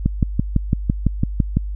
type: click train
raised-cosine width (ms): 5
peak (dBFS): -3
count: 10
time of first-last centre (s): 0.06-1.57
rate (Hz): 5.96
effects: added 50 Hz sine -23 dBFS peak until 1.75 s